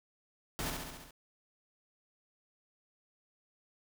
pink noise with echo, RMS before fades -37 dBFS, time 0.59-0.7 s, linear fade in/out 0 ms, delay 68 ms, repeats 6, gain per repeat -3 dB, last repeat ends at 1.108 s, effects none

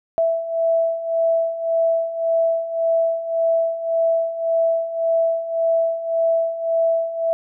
sine beating tone pair, 659.3 / 661.1 Hz, E5 / E5, 0 / +5 cents, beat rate 1.8 Hz, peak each -23 / -18 dBFS, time 0.18-7.33 s, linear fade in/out 0 ms, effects none

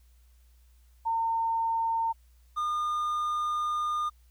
sine / triangle tone pair in turn, 910 / 1214.7 Hz, A#5 / D#6, -42 / -42 cents, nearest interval perfect fourth, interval 500 cents, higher second, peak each -25 dBFS, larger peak neither, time 1.05-2.13 / 2.56-4.1 s, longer second, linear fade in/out 20 ms, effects added 60 Hz sine -56 dBFS peak until 4.3 s + white hiss -70 dBFS RMS until 4.3 s

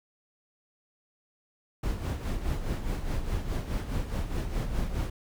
brown noise with tremolo, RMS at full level -28 dBFS, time 1.83-5.1 s, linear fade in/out 5 ms, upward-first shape sine, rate 4.8 Hz, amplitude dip 60%, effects none

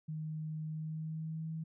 sine tone with pitch glide, 155.9 to 160.38 Hz, D#3 to E3, +4 to -47 cents, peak -37 dBFS, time 0.08-1.64 s, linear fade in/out 10 ms, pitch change +49 cents, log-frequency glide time 0.67-1.52 s, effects none

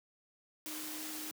sine tone in noise, 309.2 Hz, D#4, 11 cents flat, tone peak -46 dBFS, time 0.66-1.31 s, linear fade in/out 0 ms, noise white, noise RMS -43 dBFS, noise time 0.66-1.31 s, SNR -6 dB, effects high-pass 200 Hz 12 dB/octave

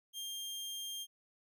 sawtooth tone, 3200 Hz, G7, 35 cents sharp, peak -37 dBFS, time 0.13-1.07 s, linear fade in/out 50 ms, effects none

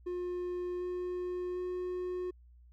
triangle tone with pitch steps, 357.1 / 359.6 / 362.1 Hz, F4 / F#4 / F#4, +39 / -49 / -37 cents, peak -32 dBFS, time 0.06-2.31 s, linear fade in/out 10 ms, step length 750 ms, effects added 60 Hz sine -55 dBFS peak until 2.72 s

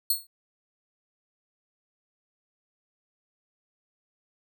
5% pulse tone with exponential decay, 4319 Hz, C#8, 46 cents flat, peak -12 dBFS, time 0.1-0.27 s, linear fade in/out 5 ms, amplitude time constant 36 ms, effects none

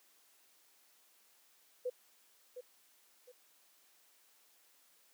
sine tone with echo, 498.9 Hz, B4, 17 cents sharp, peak -33 dBFS, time 1.85-1.9 s, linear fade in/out 10 ms, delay 710 ms, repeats 2, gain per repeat -10 dB, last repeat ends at 3.32 s, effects white hiss -68 dBFS RMS until 5.13 s + high-pass 300 Hz 12 dB/octave

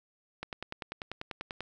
click train, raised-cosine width 0.3 ms, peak -21 dBFS, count 13, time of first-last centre 0.43-1.606 s, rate 10.2 Hz, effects none

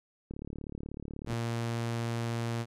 click train, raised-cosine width 3 ms, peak -27 dBFS, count 38, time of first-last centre 0.31-1.329 s, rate 36.3 Hz
sawtooth tone, 116.54 Hz, A#2, in tune, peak -27 dBFS, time 1.26-2.66 s, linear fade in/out 50 ms
effects low-pass 10000 Hz 12 dB/octave

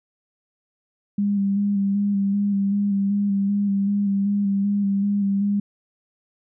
sine tone with vibrato, 200.3 Hz, G3, 38 cents sharp, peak -18 dBFS, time 1.18-5.6 s, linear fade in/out 5 ms, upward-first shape square, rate 2.6 Hz, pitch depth 22 cents each way, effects none

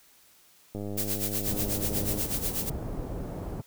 click train, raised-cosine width 2 ms, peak -23 dBFS, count 150, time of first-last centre 0.75-2.211 s, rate 102 Hz
blue noise with tremolo, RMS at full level -29 dBFS, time 0.97-2.7 s, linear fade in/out 10 ms, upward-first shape sine, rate 8.2 Hz, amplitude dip 75%
pink low-pass noise, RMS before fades -35 dBFS, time 1.46-3.62 s, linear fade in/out 20 ms, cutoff 570 Hz, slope 12 dB/octave
effects white hiss -59 dBFS RMS until 3.66 s

